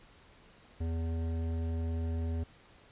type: tone with hard clipping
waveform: triangle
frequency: 82.3 Hz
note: E2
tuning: 2 cents flat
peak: -33 dBFS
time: 0.8-2.44 s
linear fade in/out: 10 ms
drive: 17 dB
effects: pink hiss -59 dBFS RMS until 2.91 s + resampled to 8000 Hz